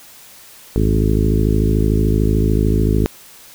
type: harmonic tone with a mistuned harmonic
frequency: 53.5 Hz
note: A1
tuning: 48 cents flat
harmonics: 1 / 2 / 3 / 4 / 5 / 6 / 7 / 8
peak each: -16 / -19 / -21 / -22 / -23 / -24 / -24 / -25 dBFS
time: 0.76-3.06 s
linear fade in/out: 0 ms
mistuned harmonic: 1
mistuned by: +86 cents
effects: white hiss -42 dBFS RMS until 3.54 s